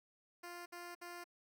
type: tone bursts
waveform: 10% pulse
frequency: 349.2 Hz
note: F4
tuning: in tune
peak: -39 dBFS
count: 3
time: 0.43-1.242 s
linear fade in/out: 10 ms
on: 230 ms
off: 61 ms
effects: none